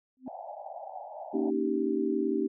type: tone with exponential growth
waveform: sine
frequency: 257.9 Hz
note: C4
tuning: 25 cents flat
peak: -32 dBFS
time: 0.17-0.28 s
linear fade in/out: 1 ms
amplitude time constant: 23 ms
type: band-pass noise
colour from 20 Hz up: white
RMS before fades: -42 dBFS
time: 0.26-1.51 s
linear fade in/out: 20 ms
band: 580 to 850 Hz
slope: 96 dB/octave
type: chord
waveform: sine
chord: Eb dominant seventh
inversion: second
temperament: just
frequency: 233.3 / 280 / 311.1 / 388.9 Hz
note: Bb3 / Db4 / Eb4 / G4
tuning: +2 / +18 / 0 / -14 cents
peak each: -33 / -32 / -31 / -30 dBFS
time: 1.33-2.48 s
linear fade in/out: 20 ms
effects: none